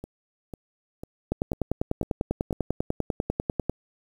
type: two click trains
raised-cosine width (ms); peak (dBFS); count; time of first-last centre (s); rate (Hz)
2; -23 / -11; 6 / 25; 0.04-2.528 / 1.32-3.696; 2.01 / 10.1
effects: 8-bit